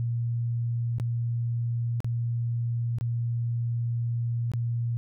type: tone with dropouts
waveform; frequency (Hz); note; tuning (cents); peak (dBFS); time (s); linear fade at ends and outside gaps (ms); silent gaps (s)
sine; 117.9; A#2; +20; -25; 0-4.97; 0; 0.984-0.999 / 2.004-2.045 / 2.985-3.01 / 4.517-4.536
effects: none